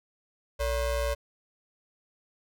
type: ring-modulated tone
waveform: square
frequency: 255.3 Hz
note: C4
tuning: 42 cents flat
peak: -24 dBFS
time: 0.59-1.15 s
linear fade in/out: 20 ms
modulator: 315 Hz
effects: none